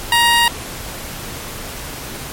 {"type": "tone", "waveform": "15% pulse", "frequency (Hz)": 942, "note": "A#5", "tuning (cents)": 18, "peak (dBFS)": -4, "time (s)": [0.12, 0.48], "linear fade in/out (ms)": 2, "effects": ["pink hiss -29 dBFS RMS until 2.32 s", "MP3 64 kbps"]}